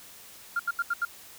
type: tone bursts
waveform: sine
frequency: 1398 Hz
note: F6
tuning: 1 cent sharp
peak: -23 dBFS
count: 5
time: 0.56-1.051 s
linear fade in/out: 5 ms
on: 35 ms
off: 79 ms
effects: tanh soft clip ceiling -19 dBFS + white hiss -49 dBFS RMS until 1.38 s